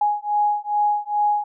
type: beating tone pair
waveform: sine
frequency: 830.6 / 833 Hz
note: G#5 / G#5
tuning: 0 / +5 cents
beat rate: 2.4 Hz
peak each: -21 dBFS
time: 0.01-1.44 s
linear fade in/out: 5 ms
effects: none